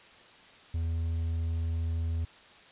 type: tone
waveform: triangle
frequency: 82.41 Hz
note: E2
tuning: in tune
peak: -26 dBFS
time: 0.74-2.25 s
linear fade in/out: 5 ms
effects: white hiss -54 dBFS RMS until 2.71 s + resampled to 8000 Hz